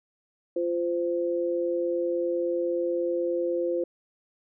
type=tone pair together; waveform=sine; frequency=346.6 / 517 Hz; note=F4 / C5; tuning=-13 / -21 cents; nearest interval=perfect fifth; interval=692 cents; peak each=-27 / -27 dBFS; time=0.56-3.84 s; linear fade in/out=5 ms; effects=none